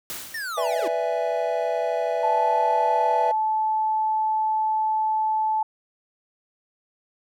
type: noise with exponential decay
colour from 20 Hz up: white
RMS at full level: -31 dBFS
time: 0.1-0.89 s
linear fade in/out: 0 ms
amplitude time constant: 170 ms
type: linear sweep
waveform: square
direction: down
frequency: 1864.7 to 293.7 Hz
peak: -29 dBFS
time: 0.34-0.88 s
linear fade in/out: 5 ms
type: chord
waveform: triangle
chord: E dominant seventh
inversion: second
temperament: equal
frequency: 493.9 / 587.3 / 659.3 / 830.6 Hz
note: B4 / D5 / E5 / G#5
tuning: 0 / 0 / 0 / 0 cents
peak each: -26 / -28 / -23 / -28 dBFS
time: 0.57-3.32 s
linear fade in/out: 10 ms
type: tone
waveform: sine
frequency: 870 Hz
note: A5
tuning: 20 cents flat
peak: -20 dBFS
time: 2.23-5.63 s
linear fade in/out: 5 ms
effects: none